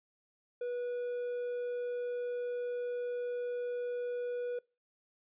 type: tone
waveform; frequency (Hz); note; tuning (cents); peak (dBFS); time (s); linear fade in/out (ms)
triangle; 487.5; B4; -23; -32; 0.61-4.59; 5
effects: noise-tail reverb RT60 0.3 s tail -24 dB re dry + resampled to 8000 Hz